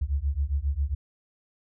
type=beating tone pair; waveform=sine; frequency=67 / 74.4 Hz; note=C2 / D2; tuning=+42 / +23 cents; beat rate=7.4 Hz; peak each=-27 dBFS; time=0.01-0.95 s; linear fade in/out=10 ms; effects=none